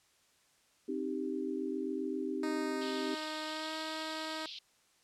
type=chord; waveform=sine; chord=C minor; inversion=none; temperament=equal with one note detuned; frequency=263.7 / 311.1 / 392 Hz; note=C4 / Eb4 / G4; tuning=+14 / 0 / 0 cents; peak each=-38 dBFS; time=0.88-3.15 s; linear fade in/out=10 ms
type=tone with pitch glide; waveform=10% pulse; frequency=310 to 315.2 Hz; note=D#4 to D#4; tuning=-6 to +23 cents; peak=-30 dBFS; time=2.43-4.46 s; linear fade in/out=2 ms; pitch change=+29 cents; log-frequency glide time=3.45-3.74 s
type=band-pass noise; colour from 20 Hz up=pink; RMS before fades=-46 dBFS; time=2.81-4.59 s; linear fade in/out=5 ms; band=2900 to 4800 Hz; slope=48 dB/octave
effects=white hiss -69 dBFS RMS until 5.03 s + low-pass 9000 Hz 12 dB/octave